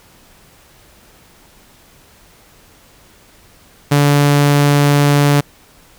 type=tone; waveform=sawtooth; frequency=144.1 Hz; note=D3; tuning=33 cents flat; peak=-5 dBFS; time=3.91-5.41 s; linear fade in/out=10 ms; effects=pink hiss -47 dBFS RMS until 5.98 s